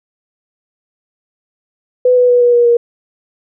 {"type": "tone with pitch steps", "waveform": "sine", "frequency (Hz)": [500, 494.5, 489.1, 483.8, 478.5, 473.3], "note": ["B4", "B4", "B4", "B4", "A#4", "A#4"], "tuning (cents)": [21, 2, -17, -36, 45, 26], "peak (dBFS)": -6, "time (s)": [2.05, 2.77], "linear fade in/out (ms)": 5, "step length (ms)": 120, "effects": []}